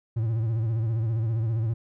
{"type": "tone with vibrato", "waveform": "triangle", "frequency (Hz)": 112.7, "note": "A2", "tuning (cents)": 42, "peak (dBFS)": -21, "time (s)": [0.16, 1.74], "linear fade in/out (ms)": 10, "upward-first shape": "sine", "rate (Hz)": 15, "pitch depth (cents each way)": 79, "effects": []}